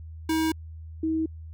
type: tone pair in turn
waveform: square / sine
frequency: 319.3 / 319.3 Hz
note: D#4 / D#4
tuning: +45 / +45 cents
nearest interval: unison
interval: 0 cents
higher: neither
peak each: -23 dBFS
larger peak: neither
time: 0.29-0.52 / 1.03-1.26 s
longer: neither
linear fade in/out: 5 ms
effects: added 80 Hz sine -38 dBFS peak until 1.53 s